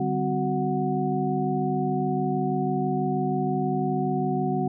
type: tone cluster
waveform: sine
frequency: 146.9 / 193.3 / 259.2 / 370.7 / 737 Hz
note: D3 / G3 / C4 / F#4 / F#5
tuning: +1 / -24 / -16 / +3 / -7 cents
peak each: -29 dBFS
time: 0-4.68 s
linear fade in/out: 5 ms
effects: none